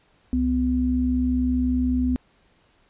sine tone pair together, 66.7 / 251.8 Hz, C2 / B3, +34 / +34 cents, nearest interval octave + major seventh, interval 2300 cents, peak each -25 / -20 dBFS, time 0.33-2.16 s, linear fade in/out 0 ms, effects pink hiss -61 dBFS RMS until 2.89 s + resampled to 8000 Hz

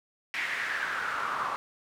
pink noise with band-pass filter sweep, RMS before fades -32 dBFS, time 0.34-1.56 s, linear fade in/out 0 ms, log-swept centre 2100 to 1100 Hz, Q 4.6, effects none

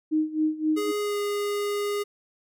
sine tone with tremolo, 310.6 Hz, D#4, 3 cents flat, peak -19 dBFS, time 0.11-0.92 s, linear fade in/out 20 ms, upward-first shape sine, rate 3.8 Hz, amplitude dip 85%
square tone with pitch glide, 415.3 to 410.1 Hz, G#4 to G#4, 0 to -22 cents, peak -26 dBFS, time 0.76-2.04 s, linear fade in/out 20 ms, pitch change -22 cents, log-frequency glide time 0.99-1.18 s
effects none

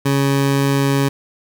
20% pulse tone, 138.59 Hz, C#3, in tune, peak -9 dBFS, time 0.05-1.09 s, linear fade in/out 10 ms, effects none

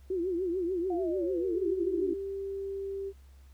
sine tone with vibrato, 358.5 Hz, F4, 45 cents sharp, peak -28 dBFS, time 0.1-2.14 s, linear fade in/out 5 ms, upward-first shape triangle, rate 6.8 Hz, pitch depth 150 cents each way
sine exponential sweep, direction down, 729 to 278.5 Hz, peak -36 dBFS, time 0.9-2.13 s, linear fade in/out 5 ms
sine tone, 392 Hz, G4, in tune, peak -33 dBFS, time 1.52-3.13 s, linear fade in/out 50 ms
effects added 67 Hz sine -51 dBFS peak until 3.53 s + pink hiss -67 dBFS RMS until 3.53 s

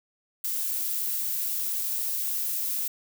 violet noise, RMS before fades -29 dBFS, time 0.44-2.88 s, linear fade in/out 5 ms, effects none

